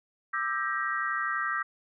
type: chord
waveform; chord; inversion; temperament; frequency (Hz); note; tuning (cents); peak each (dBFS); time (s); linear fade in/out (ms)
sine; E half-diminished seventh; third; just; 1186.7 / 1318.5 / 1582.2 / 1898.7; D6 / E6 / G6 / Bb6; +18 / 0 / +16 / +31; -33; 0.33-1.63; 10
effects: none